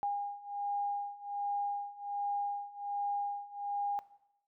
sine beating tone pair, 811 / 812.3 Hz, G#5 / G#5, -41 / -39 cents, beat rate 1.3 Hz, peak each -37 / -35 dBFS, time 0.03-3.99 s, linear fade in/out 0 ms, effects noise-tail reverb RT60 0.8 s tail -17 dB re dry

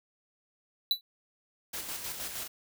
square tone with exponential decay, 3963 Hz, B7, 5 cents sharp, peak -20 dBFS, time 0.91-1.01 s, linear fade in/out 1 ms, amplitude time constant 20 ms
white noise with tremolo, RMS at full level -37 dBFS, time 1.73-2.48 s, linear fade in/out 10 ms, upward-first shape square, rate 6.4 Hz, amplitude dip 40%
effects none

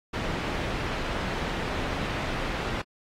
pink low-pass noise, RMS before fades -31 dBFS, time 0.13-2.82 s, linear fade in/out 10 ms, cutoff 3000 Hz, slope 12 dB/octave, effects AAC 48 kbps

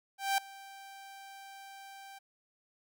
sawtooth tone with ADSR envelope, 784 Hz, G5, in tune, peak -22 dBFS, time 0.18-2.19 s, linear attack 200 ms, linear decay 3 ms, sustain -22 dB, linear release 12 ms, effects none

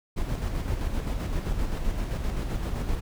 brown noise with tremolo, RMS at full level -27 dBFS, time 0.16-3.01 s, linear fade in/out 20 ms, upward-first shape square, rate 7.7 Hz, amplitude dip 35%, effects none

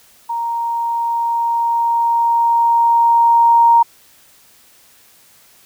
sine tone with level ramp, 932.3 Hz, A#5, in tune, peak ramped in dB -18 to -6 dBFS, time 0.29-3.83 s, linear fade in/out 10 ms, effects white hiss -49 dBFS RMS until 5.65 s

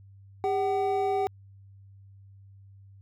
triangle tone pair together, 401.5 / 758 Hz, G4 / F#5, +41 / +42 cents, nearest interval major seventh, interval 1101 cents, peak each -25 dBFS, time 0.44-1.27 s, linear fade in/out 0 ms, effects added 98 Hz sine -49 dBFS peak until 3.01 s

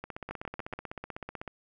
two click trains, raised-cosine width 0.5 ms, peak -21 / -23 dBFS, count 4 / 24, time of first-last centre 0.31-0.736 / 0.04-1.478 s, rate 7.05 / 16 Hz, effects none

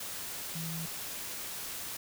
sine tone in noise, 163.9 Hz, E3, 10 cents flat, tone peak -37 dBFS, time 0.55-0.86 s, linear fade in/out 5 ms, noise white, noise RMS -40 dBFS, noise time 0-1.97 s, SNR 0 dB, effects none

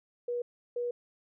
sine tone bursts at uneven times, 483.3 Hz, B4, 38 cents flat, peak -30 dBFS, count 2, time 0.28-0.42 / 0.76-0.91 s, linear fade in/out 5 ms, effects none

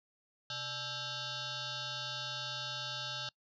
sine tone with frequency modulation, 130.81 Hz, C3, in tune, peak -37 dBFS, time 0.5-3.29 s, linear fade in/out 2 ms, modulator 728 Hz, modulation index 6.4, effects noise-tail reverb RT60 0.1 s tail -24 dB re dry

